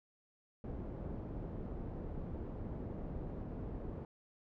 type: low-pass noise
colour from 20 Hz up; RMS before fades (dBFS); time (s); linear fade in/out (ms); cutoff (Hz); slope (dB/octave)
pink; -43; 0.64-4.05; 2; 470; 12
effects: none